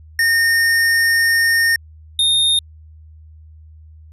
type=tone pair in turn; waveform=square; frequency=1832 / 3674 Hz; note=A#6 / A#7; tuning=-31 / -26 cents; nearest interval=octave; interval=1205 cents; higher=second; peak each=-13 dBFS; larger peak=neither; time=0.19-1.76 / 2.19-2.59 s; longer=first; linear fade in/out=2 ms; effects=added 78 Hz sine -39 dBFS peak until 4.12 s + resampled to 32000 Hz